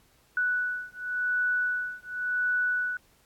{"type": "beating tone pair", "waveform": "sine", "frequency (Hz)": [1480, 1480.91], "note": ["F#6", "F#6"], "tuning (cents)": [0, 1], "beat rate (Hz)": 0.91, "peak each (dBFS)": [-29, -29], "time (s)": [0.37, 2.97], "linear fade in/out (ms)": 2, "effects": ["pink hiss -63 dBFS RMS until 3.25 s", "AAC 64 kbps"]}